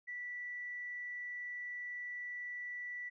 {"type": "tone with tanh clipping", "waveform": "triangle", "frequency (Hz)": 1962, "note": "B6", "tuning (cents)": -12, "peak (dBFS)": -40, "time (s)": [0.07, 3.1], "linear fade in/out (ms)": 20, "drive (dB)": 2, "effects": ["resampled to 16000 Hz"]}